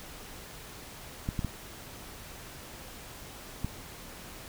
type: clicks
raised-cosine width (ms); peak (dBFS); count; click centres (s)
5; -18; 4; 1.289 / 1.392 / 1.447 / 3.646
effects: pink hiss -46 dBFS RMS until 4.48 s